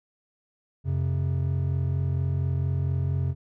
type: tone pair together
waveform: triangle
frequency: 89.9 / 134.19 Hz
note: F#2 / C3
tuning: -49 / +44 cents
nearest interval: perfect fifth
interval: 693 cents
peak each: -24 dBFS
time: 0.84-3.35 s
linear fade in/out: 50 ms
effects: none